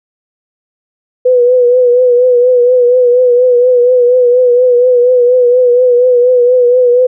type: tone with vibrato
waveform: sine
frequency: 494.7 Hz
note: B4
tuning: 3 cents sharp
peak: -4 dBFS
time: 1.25-7.07 s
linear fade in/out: 10 ms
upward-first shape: triangle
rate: 4.2 Hz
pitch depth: 56 cents each way
effects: none